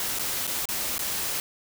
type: noise with dropouts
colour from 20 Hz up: white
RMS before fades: -29 dBFS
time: 0-1.4 s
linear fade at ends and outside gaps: 1 ms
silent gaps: 0.188-0.194 / 0.469-0.475 / 0.655-0.688 / 0.981-0.992 s
effects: none